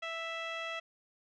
15% pulse tone with low-pass filter, 659.3 Hz, E5, in tune, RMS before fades -39 dBFS, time 0.02-0.8 s, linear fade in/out 10 ms, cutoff 3400 Hz, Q 2.3, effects none

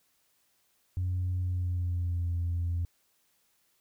sine tone with pitch glide, 90.9 to 86 Hz, F#2 to F2, -30 to -26 cents, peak -26 dBFS, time 0.97-2.85 s, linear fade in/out 0 ms, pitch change -96 cents, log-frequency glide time 1.4-2.31 s, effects tanh soft clip ceiling -25 dBFS + white hiss -71 dBFS RMS until 3.8 s

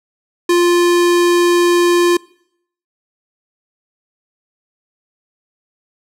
square tone, 349.2 Hz, F4, in tune, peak -10 dBFS, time 0.49-2.17 s, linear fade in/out 5 ms, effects noise-tail reverb RT60 0.7 s tail -24 dB re dry + low-pass 12000 Hz 12 dB/octave

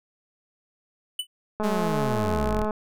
square tone with exponential decay, 2985 Hz, F#7, 15 cents sharp, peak -23 dBFS, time 1.19-1.27 s, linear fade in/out 5 ms, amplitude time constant 17 ms
click train, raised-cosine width 1 ms, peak -15 dBFS, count 237, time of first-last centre 1.6-2.708 s, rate 213 Hz
sawtooth linear sweep, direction down, 207.6 to 30.87 Hz, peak -23 dBFS, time 1.63-2.65 s, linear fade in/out 10 ms
effects none

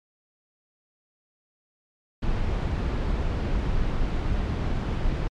brown noise, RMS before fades -25 dBFS, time 2.22-5.28 s, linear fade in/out 10 ms, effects low-pass 4000 Hz 12 dB/octave + MP3 64 kbps

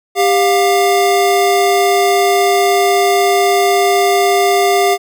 square tone pair together, 396.8 / 707 Hz, G4 / F5, +21 / +21 cents, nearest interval minor seventh, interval 1000 cents, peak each -13 dBFS, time 0.15-4.98 s, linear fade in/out 50 ms, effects none

